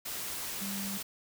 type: tone in noise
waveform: sine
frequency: 197.2 Hz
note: G3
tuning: 11 cents sharp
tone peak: -37 dBFS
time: 0.61-0.98 s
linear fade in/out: 10 ms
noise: white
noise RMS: -38 dBFS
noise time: 0.05-1.03 s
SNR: -2 dB
effects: none